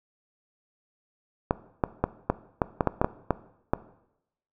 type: clicks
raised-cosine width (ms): 1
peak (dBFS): -7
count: 11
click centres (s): 1.509 / 1.838 / 2.04 / 2.3 / 2.618 / 2.808 / 2.873 / 3.015 / 3.045 / 3.307 / 3.735
effects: noise-tail reverb RT60 0.8 s tail -17 dB re dry